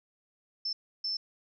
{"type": "tone bursts at uneven times", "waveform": "sine", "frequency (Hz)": 5300, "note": "E8", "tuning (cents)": 9, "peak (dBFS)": -30, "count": 2, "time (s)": [[0.65, 0.73], [1.04, 1.17]], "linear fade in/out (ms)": 5, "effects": []}